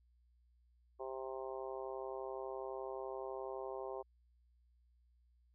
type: harmonic tone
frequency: 131.8 Hz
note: C3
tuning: 13 cents sharp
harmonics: 3 / 4 / 5 / 6 / 7 / 8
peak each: -45 / -47 / -49 / -51 / -52 / -53 dBFS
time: 0.99-4.03 s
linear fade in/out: 20 ms
effects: added 60 Hz sine -68 dBFS peak until 5.54 s